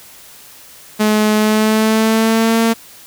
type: tone with pitch glide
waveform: sawtooth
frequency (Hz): 213.5 to 227.5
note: G#3 to A#3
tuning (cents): +48 to -42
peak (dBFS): -7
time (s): 0.99-2.74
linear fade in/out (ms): 20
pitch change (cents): +110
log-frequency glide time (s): 1.36-2.61
effects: white hiss -40 dBFS RMS until 3.06 s